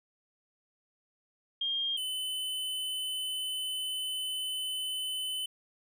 sine / square tone pair in turn, 3217 / 3026 Hz, G7 / F#7, +44 / +38 cents, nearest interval minor second, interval 106 cents, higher first, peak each -29 / -33 dBFS, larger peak first, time 1.61-1.97 / 1.97-5.46 s, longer second, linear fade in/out 5 ms, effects none

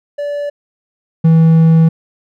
triangle tone pair in turn, 579 / 162.48 Hz, D5 / E3, -25 / -25 cents, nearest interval octave + minor seventh, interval 2200 cents, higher first, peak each -15 / -3 dBFS, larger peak second, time 0.18-0.5 / 1.24-1.89 s, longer second, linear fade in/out 10 ms, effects none

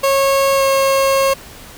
30% pulse tone with pitch glide, 547 to 542.6 Hz, C#5 to C#5, -23 to -37 cents, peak -9 dBFS, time 0.03-1.34 s, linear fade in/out 10 ms, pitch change -14 cents, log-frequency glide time 0.56-0.62 s, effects pink hiss -37 dBFS RMS until 1.77 s

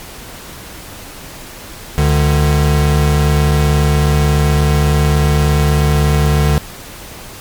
square tone pair together, 72 / 148.56 Hz, D2 / D3, -34 / +20 cents, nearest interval octave + minor second, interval 1254 cents, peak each -13 dBFS, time 1.98-6.58 s, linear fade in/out 0 ms, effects pink hiss -32 dBFS RMS until 7.4 s + MP3 96 kbps

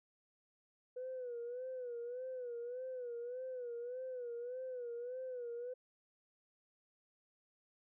sine tone with vibrato, 493.9 Hz, B4, in tune, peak -40 dBFS, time 0.96-5.74 s, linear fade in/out 10 ms, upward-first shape sine, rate 1.7 Hz, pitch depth 84 cents each way, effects tanh soft clip ceiling -37 dBFS

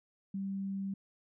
sine tone, 195.2 Hz, G3, 7 cents flat, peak -34 dBFS, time 0.34-0.94 s, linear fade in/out 5 ms, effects none

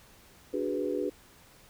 sine chord, G# half-diminished seventh, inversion second, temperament equal, 293.7 / 370 / 415.3 / 493.9 Hz, D4 / F#4 / G#4 / B4, 0 / 0 / 0 / 0 cents, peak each -34 dBFS, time 0.53-1.1 s, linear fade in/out 10 ms, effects pink hiss -57 dBFS RMS until 1.69 s

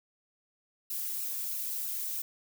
violet noise with flanger, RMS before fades -35 dBFS, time 0.9-2.22 s, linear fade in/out 5 ms, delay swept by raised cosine 0.72 to 3.72 ms, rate 3.1 Hz, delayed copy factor +0.8, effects none

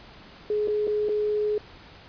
sine tone with dropouts, 421 Hz, G#4, 24 cents sharp, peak -22 dBFS, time 0.5-1.58 s, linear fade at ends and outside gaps 2 ms, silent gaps 0.675-0.682 / 0.871-0.877 / 1.087-1.092 s, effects pink hiss -48 dBFS RMS until 2.08 s + resampled to 11025 Hz

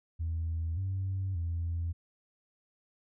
sine tone with pitch steps, 82 / 95.5 / 84.4 Hz, E2 / G2 / E2, -9 / -45 / +41 cents, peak -29 dBFS, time 0.19-1.93 s, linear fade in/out 20 ms, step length 580 ms, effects tanh soft clip ceiling -27 dBFS

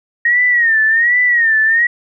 sine tone with vibrato, 1864.7 Hz, A#6, in tune, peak -9 dBFS, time 0.25-1.87 s, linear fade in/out 5 ms, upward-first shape sine, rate 1.3 Hz, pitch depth 110 cents each way, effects none

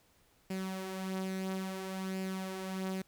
sawtooth tone with flanger, 189.4 Hz, F#3, 41 cents sharp, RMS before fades -38 dBFS, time 0.5-3.02 s, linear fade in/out 5 ms, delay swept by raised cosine 0.4 to 5.8 ms, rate 0.59 Hz, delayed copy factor +0.5, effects pink hiss -68 dBFS RMS until 3.07 s

